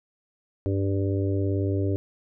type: harmonic tone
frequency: 98 Hz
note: G2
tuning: in tune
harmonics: 1 / 3 / 4 / 5 / 6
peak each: -24 / -29 / -30 / -36 / -37 dBFS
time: 0.66-1.96 s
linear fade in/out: 0 ms
effects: none